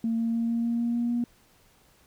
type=tone with pitch steps; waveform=sine; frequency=227.7 / 229.3 / 230.9 / 232.5 / 234.1 / 235.7 / 237.4 / 239 Hz; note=A#3 / A#3 / A#3 / A#3 / A#3 / A#3 / A#3 / A#3; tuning=-40 / -28 / -16 / -4 / +8 / +19 / +32 / +43 cents; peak=-23 dBFS; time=0.04-1.24 s; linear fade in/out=2 ms; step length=150 ms; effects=tanh soft clip ceiling -19 dBFS + pink hiss -61 dBFS RMS until 2.06 s